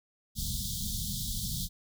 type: band-stop noise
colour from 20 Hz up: pink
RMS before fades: -34 dBFS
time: 0.35-1.69 s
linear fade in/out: 50 ms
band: 220 to 3300 Hz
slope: 96 dB/octave
effects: none